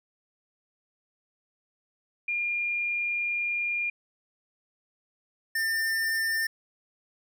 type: tone pair in turn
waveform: sine / square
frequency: 2410 / 1798.2 Hz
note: D7 / A6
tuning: +44 / +37 cents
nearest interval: perfect fourth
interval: 507 cents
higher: first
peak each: -26 dBFS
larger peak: neither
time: 2.28-3.9 / 5.55-6.47 s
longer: first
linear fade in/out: 5 ms
effects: none